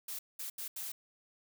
blue noise bursts at uneven times, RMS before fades -41 dBFS, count 4, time 0.08-0.19 / 0.39-0.5 / 0.58-0.68 / 0.76-0.92 s, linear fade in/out 5 ms, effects none

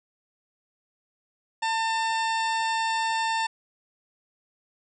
harmonic tone, 898 Hz, A5, 35 cents sharp, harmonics 1 / 2 / 3 / 4 / 5 / 6 / 8 / 9, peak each -25 / -31 / -35 / -37 / -39 / -41 / -43 / -44 dBFS, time 1.62-3.47 s, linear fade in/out 10 ms, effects none

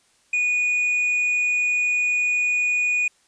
triangle tone, 2462 Hz, D#7, 19 cents flat, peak -17 dBFS, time 0.33-3.08 s, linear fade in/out 5 ms, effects white hiss -61 dBFS RMS until 3.27 s + resampled to 22050 Hz

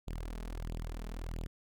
sawtooth tone with flanger, 40.6 Hz, E1, 26 cents flat, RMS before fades -40 dBFS, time 0.07-1.47 s, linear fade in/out 10 ms, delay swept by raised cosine 0.26 to 4.76 ms, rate 1.5 Hz, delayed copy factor +0.85, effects none

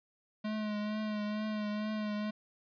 square tone with vibrato, 212.1 Hz, G#3, 37 cents sharp, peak -34 dBFS, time 0.44-2.31 s, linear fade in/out 10 ms, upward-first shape triangle, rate 2.2 Hz, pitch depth 34 cents each way, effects resampled to 11025 Hz + 12-bit

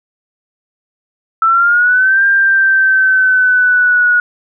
sine linear two-way sweep, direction up then down, 1318.5 to 1595 to 1452 Hz, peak -7 dBFS, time 1.42-4.2 s, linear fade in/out 2 ms, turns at 2.25 s, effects none

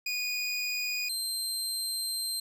25% pulse tone pair in turn, 2466 / 4147 Hz, D#7 / C8, -16 / -16 cents, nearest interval major sixth, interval 900 cents, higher second, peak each -26 dBFS, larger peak neither, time 0.06-1.09 / 1.09-2.4 s, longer second, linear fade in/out 5 ms, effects none

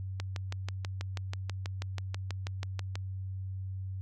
click train, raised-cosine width 0.2 ms, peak -20 dBFS, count 18, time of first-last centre 0.2-2.955 s, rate 6.17 Hz, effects added 95 Hz sine -35 dBFS peak until 4.01 s

